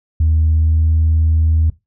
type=tone with pitch glide; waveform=sine; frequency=79 to 79.78 Hz; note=D#2 to D#2; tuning=+27 to +44 cents; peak=-9 dBFS; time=0.2-1.7 s; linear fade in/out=5 ms; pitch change=+17 cents; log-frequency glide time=0.52-0.9 s; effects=noise-tail reverb RT60 0.2 s tail -19 dB re dry + tanh soft clip ceiling -7 dBFS